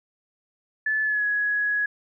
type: tone with pitch glide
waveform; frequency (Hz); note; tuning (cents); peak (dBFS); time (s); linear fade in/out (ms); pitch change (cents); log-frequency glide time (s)
sine; 1735 to 1674.9; A6 to G#6; -25 to +14; -21; 0.86-1.86; 5; -61; 1.03-1.25
effects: none